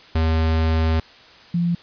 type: tone pair in turn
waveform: square / sine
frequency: 80.4 / 172.29 Hz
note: E2 / F3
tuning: -43 / -23 cents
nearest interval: octave + minor second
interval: 1320 cents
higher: second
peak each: -17 dBFS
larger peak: neither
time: 0.15-1 / 1.54-1.75 s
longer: first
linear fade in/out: 5 ms
effects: white hiss -46 dBFS RMS until 1.82 s + resampled to 11025 Hz